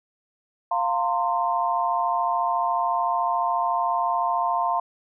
sine chord, F suspended fourth, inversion none, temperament equal with one note detuned, 698.5 / 912.6 / 1046.5 Hz, F5 / Bb5 / C6, 0 / -37 / 0 cents, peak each -25 dBFS, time 0.71-4.8 s, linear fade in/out 5 ms, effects none

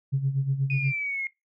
sine tone with tremolo, 136.4 Hz, C#3, 28 cents flat, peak -19 dBFS, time 0.12-0.93 s, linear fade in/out 20 ms, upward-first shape sine, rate 8.3 Hz, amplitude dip 70%
sine linear sweep, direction down, 2489 to 2135 Hz, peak -27 dBFS, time 0.7-1.27 s, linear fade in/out 2 ms
effects noise-tail reverb RT60 0.2 s tail -21 dB re dry + tanh soft clip ceiling -15 dBFS

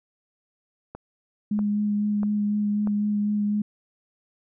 click train, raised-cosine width 1 ms, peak -22 dBFS, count 4, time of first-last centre 0.95-2.873 s, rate 1.56 Hz
sine tone with vibrato, 207.7 Hz, G#3, in tune, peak -21 dBFS, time 1.51-3.62 s, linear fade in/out 5 ms, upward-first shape sine, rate 4 Hz, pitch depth 13 cents each way
effects none

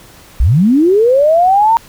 sine linear sweep, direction up, 46.12 to 932.3 Hz, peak -6 dBFS, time 0.4-1.77 s, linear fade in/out 0 ms, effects pink hiss -40 dBFS RMS until 1.88 s

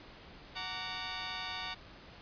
10% pulse chord, Gb augmented, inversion none, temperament just, 740 / 925 / 1156.2 Hz, Gb5 / Bb5 / D6, 0 / -14 / -27 cents, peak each -34 dBFS, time 0.55-1.75 s, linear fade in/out 20 ms, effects pink hiss -53 dBFS RMS until 2.21 s + resampled to 11025 Hz

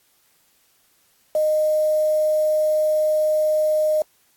sine tone with quantisation, 616 Hz, D#5, 17 cents flat, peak -16 dBFS, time 1.35-4.02 s, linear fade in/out 2 ms, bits 6, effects white hiss -61 dBFS RMS until 4.36 s + AAC 64 kbps

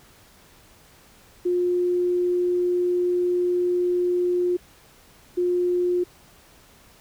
sine tone bursts at uneven times, 356 Hz, F4, 33 cents sharp, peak -19 dBFS, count 2, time 1.45-4.57 / 5.37-6.04 s, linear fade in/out 10 ms, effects pink hiss -53 dBFS RMS until 7 s

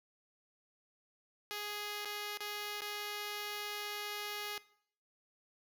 5% pulse tone with dropouts, 415.3 Hz, G#4, in tune, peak -28 dBFS, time 1.51-4.58 s, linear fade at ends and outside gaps 0 ms, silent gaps 2.048-2.055 / 2.373-2.405 / 2.807-2.818 s, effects noise-tail reverb RT60 0.6 s tail -19 dB re dry

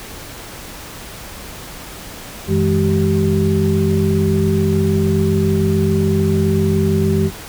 sine tone cluster, 93.2 / 161.7 / 208.7 / 386 Hz, F#2 / E3 / G#3 / G4, +13 / -33 / +9 / -27 cents, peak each -18 dBFS, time 2.47-7.31 s, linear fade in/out 50 ms, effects pink hiss -33 dBFS RMS until 7.48 s

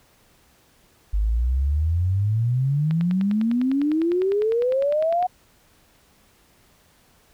sine exponential sweep, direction up, 49.52 to 740 Hz, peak -18 dBFS, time 1.13-5.27 s, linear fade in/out 10 ms
click train, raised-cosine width 0.3 ms, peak -20 dBFS, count 24, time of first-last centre 2.91-5.226 s, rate 9.93 Hz
effects pink hiss -58 dBFS RMS until 7.33 s

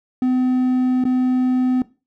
triangle tone with dropouts, 254.2 Hz, C4, 50 cents flat, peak -13 dBFS, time 0.22-1.82 s, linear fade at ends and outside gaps 2 ms, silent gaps 1.04-1.052 s, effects noise-tail reverb RT60 0.3 s tail -18 dB re dry

